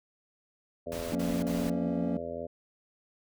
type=harmonic tone; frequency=84.1 Hz; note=E2; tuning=35 cents sharp; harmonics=1 / 2 / 3 / 4 / 5 / 6 / 7 / 8; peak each=-48 / -49 / -43 / -50 / -42 / -41 / -38 / -45 dBFS; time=0.86-2.47 s; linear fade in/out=10 ms
type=noise bursts; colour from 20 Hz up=pink; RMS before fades=-41 dBFS; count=3; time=0.92-1.698 s; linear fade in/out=0 ms; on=230 ms; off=44 ms
type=chord; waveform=triangle; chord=Bb minor; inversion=second; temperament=equal; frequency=174.61 / 233.1 / 277.2 Hz; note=F3 / Bb3 / Db4; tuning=0 / 0 / 0 cents; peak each=-31 dBFS; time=1.12-2.17 s; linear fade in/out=2 ms
effects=none